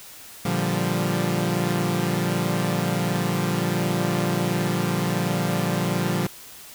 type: chord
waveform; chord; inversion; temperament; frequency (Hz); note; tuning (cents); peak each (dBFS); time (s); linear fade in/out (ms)
sawtooth; G minor seventh; first; equal; 116.54 / 146.83 / 174.61 / 196; Bb2 / D3 / F3 / G3; 0 / 0 / 0 / 0; -25 / -24 / -21 / -24; 0.45-6.27; 5
effects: white hiss -43 dBFS RMS until 6.74 s